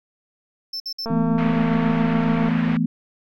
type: tone bursts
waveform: triangle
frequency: 5310 Hz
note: E8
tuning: 12 cents sharp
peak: -25 dBFS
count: 3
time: 0.73-1.055 s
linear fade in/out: 5 ms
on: 71 ms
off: 56 ms
type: click train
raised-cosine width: 1 ms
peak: -16 dBFS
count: 325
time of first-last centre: 1.06-2.487 s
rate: 227 Hz
type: chord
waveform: sine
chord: E suspended fourth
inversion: none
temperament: just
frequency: 164.81 / 219.8 / 247.2 Hz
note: E3 / A3 / B3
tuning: 0 / -2 / +2 cents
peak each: -22 dBFS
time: 1.1-2.86 s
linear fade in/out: 5 ms
type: low-pass noise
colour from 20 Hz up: white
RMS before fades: -32 dBFS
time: 1.38-2.77 s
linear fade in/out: 2 ms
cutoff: 2300 Hz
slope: 24 dB/octave
effects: none